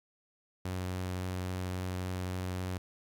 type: tone with vibrato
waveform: sawtooth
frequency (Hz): 91.8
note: F#2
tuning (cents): -13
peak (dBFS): -30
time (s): 0.65-2.78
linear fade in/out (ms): 5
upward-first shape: triangle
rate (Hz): 3.6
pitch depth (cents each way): 10
effects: 12-bit